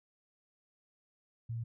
sine tone, 115.6 Hz, A#2, 14 cents flat, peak -35 dBFS, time 1.49-1.64 s, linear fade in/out 10 ms, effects none

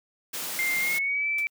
white high-pass noise, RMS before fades -33 dBFS, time 0.33-0.99 s, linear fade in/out 10 ms, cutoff 130 Hz, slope 96 dB/octave
sine tone with pitch glide, 2104 to 2321 Hz, C7 to D7, +9 to -21 cents, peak -24 dBFS, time 0.59-1.47 s, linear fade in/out 0 ms, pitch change +170 cents, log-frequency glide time 0.79-1.27 s
white noise with exponential decay, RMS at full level -39 dBFS, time 1.38-1.5 s, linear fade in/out 5 ms, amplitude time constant 26 ms
effects none

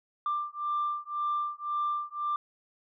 sine beating tone pair, 1184 / 1185.9 Hz, D6 / D6, +14 / +16 cents, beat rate 1.9 Hz, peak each -31 dBFS, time 0.26-2.36 s, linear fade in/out 2 ms, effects tanh soft clip ceiling -23 dBFS

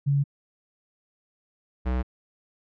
sine / square tone pair in turn, 140.9 / 62.76 Hz, C#3 / B1, +29 / +28 cents, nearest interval octave + major second, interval 1401 cents, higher first, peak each -19 / -24 dBFS, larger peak first, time 0.06-0.24 / 1.85-2.03 s, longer neither, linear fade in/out 20 ms, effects low-pass 2000 Hz 12 dB/octave

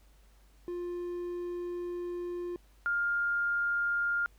triangle / sine tone pair in turn, 351.6 / 1406.4 Hz, F4 / F6, +12 / +12 cents, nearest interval 2 octaves, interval 2400 cents, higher second, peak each -32 / -27 dBFS, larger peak second, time 0.68-2.56 / 2.86-4.26 s, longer first, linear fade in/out 0 ms, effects added 50 Hz sine -58 dBFS peak until 4.38 s + pink hiss -67 dBFS RMS until 4.38 s

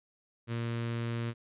sawtooth tone with notch filter, 116.9 Hz, A#2, 5 cents sharp, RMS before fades -34 dBFS, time 0.47-1.34 s, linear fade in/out 50 ms, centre 760 Hz, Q 1.6, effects resampled to 8000 Hz

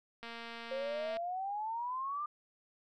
click train, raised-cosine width 0.3 ms, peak -30 dBFS, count 219, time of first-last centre 0.23-1.17 s, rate 232 Hz
sine exponential sweep, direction up, 523.3 to 1212 Hz, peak -35 dBFS, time 0.71-2.26 s, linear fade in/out 5 ms
effects none

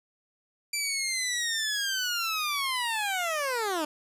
15% pulse linear sweep, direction down, 2349 to 292.2 Hz, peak -21 dBFS, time 0.73-3.85 s, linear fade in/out 5 ms, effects resampled to 32000 Hz + 10-bit

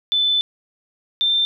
sine tone pair in turn, 3514 / 3575 Hz, A7 / A7, -3 / +27 cents, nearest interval unison, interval 30 cents, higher second, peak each -15 / -15 dBFS, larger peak neither, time 0.12-0.41 / 1.21-1.45 s, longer first, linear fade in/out 0 ms, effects none

